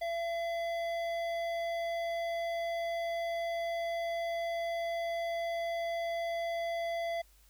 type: tone with hard clipping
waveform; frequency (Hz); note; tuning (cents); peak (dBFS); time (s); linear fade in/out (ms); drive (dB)
triangle; 676; E5; +43; -34; 0.01-7.22; 10; 15
effects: added 50 Hz sine -61 dBFS peak until 7.49 s + white hiss -66 dBFS RMS until 7.49 s